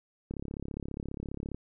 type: click train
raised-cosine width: 3 ms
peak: -24 dBFS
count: 44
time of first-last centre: 0.31-1.546 s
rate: 34.8 Hz
effects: none